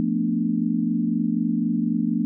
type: chord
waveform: sine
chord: B half-diminished seventh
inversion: second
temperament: equal with one note detuned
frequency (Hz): 174.61 / 222.9 / 246.9 / 293.7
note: F3 / A3 / B3 / D4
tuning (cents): 0 / +23 / 0 / 0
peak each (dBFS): -27 / -23 / -26 / -27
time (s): 0-2.25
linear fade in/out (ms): 0
effects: none